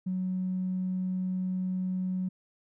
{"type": "tone with tanh clipping", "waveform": "triangle", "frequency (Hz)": 185, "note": "F#3", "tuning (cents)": 0, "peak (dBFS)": -28, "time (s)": [0.06, 2.29], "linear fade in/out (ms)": 10, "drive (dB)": 4, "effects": []}